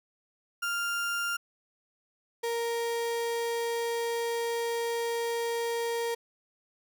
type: tone pair in turn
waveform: 35% pulse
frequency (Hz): 1396.9 / 466.2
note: F6 / A#4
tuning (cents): 0 / 0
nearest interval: octave + perfect fifth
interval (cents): 1900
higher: first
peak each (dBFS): -27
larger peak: neither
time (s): 0.62-1.37 / 2.43-6.15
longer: second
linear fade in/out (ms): 10
effects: none